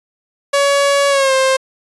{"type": "tone with pitch glide", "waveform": "sawtooth", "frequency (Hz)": [563, 528.3], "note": ["C#5", "C5"], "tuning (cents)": [27, 17], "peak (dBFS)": -7, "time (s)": [0.53, 1.57], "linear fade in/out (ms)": 10, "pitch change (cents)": -110, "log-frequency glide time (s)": [1.09, 1.33], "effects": ["resampled to 24000 Hz"]}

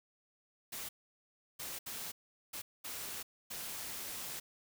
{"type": "noise bursts at uneven times", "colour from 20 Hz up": "white", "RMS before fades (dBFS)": -43, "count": 6, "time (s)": [[0.72, 0.89], [1.59, 1.79], [1.86, 2.12], [2.53, 2.62], [2.84, 3.23], [3.5, 4.4]], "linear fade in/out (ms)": 10, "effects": []}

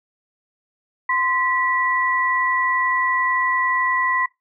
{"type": "tone pair together", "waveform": "sine", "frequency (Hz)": [1034, 1951.9], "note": ["C6", "B6"], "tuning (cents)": [-21, -21], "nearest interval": "major seventh", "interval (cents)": 1100, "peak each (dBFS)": -20, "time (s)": [1.09, 4.26], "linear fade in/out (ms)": 5, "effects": ["noise-tail reverb RT60 0.2 s tail -23 dB re dry"]}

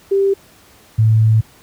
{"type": "tone pair in turn", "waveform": "sine", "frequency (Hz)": [393.1, 110.31], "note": ["G4", "A2"], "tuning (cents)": [5, 5], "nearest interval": "octave + minor seventh", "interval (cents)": 2200, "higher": "first", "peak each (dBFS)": [-11, -8], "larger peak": "second", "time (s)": [[0.11, 0.34], [0.98, 1.41]], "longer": "second", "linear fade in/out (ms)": 10, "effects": ["pink hiss -47 dBFS RMS until 1.62 s", "high-pass 60 Hz 12 dB/octave"]}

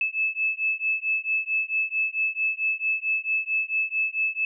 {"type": "beating tone pair", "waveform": "sine", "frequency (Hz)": [2609, 2613.5], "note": ["E7", "E7"], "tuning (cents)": [-18, -16], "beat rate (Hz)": 4.5, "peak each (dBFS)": [-26, -26], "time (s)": [0.01, 4.45], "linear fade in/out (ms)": 2, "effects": []}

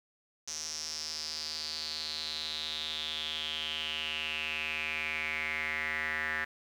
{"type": "tone with band-pass filter sweep", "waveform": "square", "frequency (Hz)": 77.78, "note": "D#2", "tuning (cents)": 0, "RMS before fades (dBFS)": -36, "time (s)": [0.47, 6.45], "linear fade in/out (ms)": 10, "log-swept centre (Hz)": [5900, 1800], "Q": 7, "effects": ["10-bit"]}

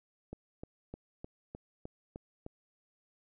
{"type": "click train", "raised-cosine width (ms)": 2, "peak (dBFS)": -29, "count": 8, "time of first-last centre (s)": [0.33, 2.464], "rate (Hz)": 3.28, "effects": []}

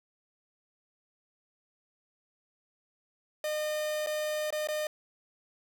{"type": "tone with dropouts", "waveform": "45% pulse", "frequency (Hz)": 609, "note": "D#5", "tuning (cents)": -37, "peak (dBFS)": -30, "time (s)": [3.44, 4.87], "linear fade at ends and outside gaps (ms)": 2, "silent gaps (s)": [[4.063, 4.07], [4.505, 4.525], [4.673, 4.686]], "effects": []}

